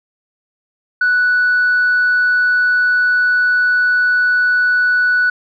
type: tone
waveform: sine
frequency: 1480 Hz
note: F#6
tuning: in tune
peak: -9 dBFS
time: 1.01-5.3 s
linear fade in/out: 5 ms
effects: tanh soft clip ceiling -8 dBFS